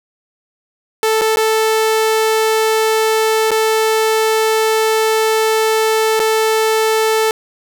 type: tone with dropouts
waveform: sawtooth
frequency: 440 Hz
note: A4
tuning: in tune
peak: -8 dBFS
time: 1.03-7.31 s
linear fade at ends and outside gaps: 1 ms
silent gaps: 1.212-1.217 / 1.36-1.37 / 3.507-3.515 / 6.195-6.2 s
effects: none